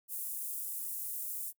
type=high-pass noise; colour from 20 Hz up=pink; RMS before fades=-39 dBFS; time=0.08-1.53 s; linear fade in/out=50 ms; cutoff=9900 Hz; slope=24 dB/octave; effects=noise-tail reverb RT60 0.1 s tail -25 dB re dry